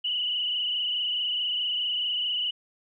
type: tone with frequency modulation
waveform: sine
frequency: 2946 Hz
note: F#7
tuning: 8 cents flat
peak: -25 dBFS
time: 0.04-2.51 s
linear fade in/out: 10 ms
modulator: 24.7 Hz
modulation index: 3.7
effects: none